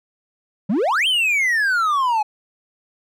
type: exponential two-way sweep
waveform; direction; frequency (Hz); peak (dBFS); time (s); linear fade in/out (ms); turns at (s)
triangle; up then down; 174.61 to 3200 to 829; -14; 0.69-2.23; 10; 1.07
effects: none